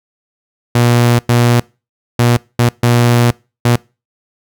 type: tone bursts at uneven times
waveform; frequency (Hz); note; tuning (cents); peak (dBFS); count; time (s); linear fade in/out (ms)
sawtooth; 119.9; A#2; +49; -4; 6; 0.75-1.19 / 1.29-1.6 / 2.19-2.37 / 2.59-2.69 / 2.83-3.31 / 3.65-3.76; 5
effects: noise-tail reverb RT60 0.3 s tail -24 dB re dry